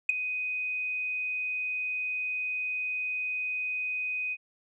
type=tone with ADSR envelope; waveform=sine; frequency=2500 Hz; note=D#7; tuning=8 cents sharp; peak=-15 dBFS; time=0.09-4.37 s; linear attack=5 ms; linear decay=10 ms; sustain=-14 dB; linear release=46 ms; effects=tanh soft clip ceiling -15 dBFS